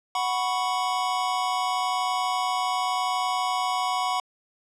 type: chord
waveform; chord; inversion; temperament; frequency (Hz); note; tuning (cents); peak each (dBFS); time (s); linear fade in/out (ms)
square; F# suspended fourth; none; equal; 740 / 987.8 / 1108.7; F#5 / B5 / C#6; 0 / 0 / 0; -28 / -29 / -30; 0.15-4.2; 2
effects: low-pass 8000 Hz 12 dB/octave